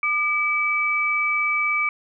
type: tone pair together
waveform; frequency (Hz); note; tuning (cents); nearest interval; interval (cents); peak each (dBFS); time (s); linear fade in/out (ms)
sine; 1205 / 2298; D6 / D7; +44 / -38; major seventh; 1118; -25 / -20; 0.03-1.89; 2
effects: none